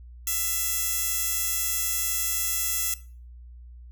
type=tone with high-pass filter; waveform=15% pulse; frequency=669 Hz; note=E5; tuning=25 cents sharp; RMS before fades=-27 dBFS; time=0.27-2.94 s; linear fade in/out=2 ms; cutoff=8000 Hz; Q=0.51; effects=noise-tail reverb RT60 0.4 s tail -18 dB re dry + added 60 Hz sine -42 dBFS peak until 3.91 s